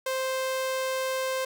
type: tone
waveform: sawtooth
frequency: 523.3 Hz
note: C5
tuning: in tune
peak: -23 dBFS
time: 0.06-1.45 s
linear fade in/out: 5 ms
effects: none